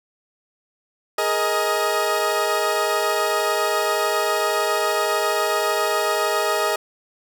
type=chord; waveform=20% pulse; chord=Ab suspended second; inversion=none; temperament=equal with one note detuned; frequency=415.3 / 466.2 / 626.6 Hz; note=Ab4 / Bb4 / Eb5; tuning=0 / 0 / +12 cents; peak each=-19 / -21 / -17 dBFS; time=1.18-6.76 s; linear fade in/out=5 ms; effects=none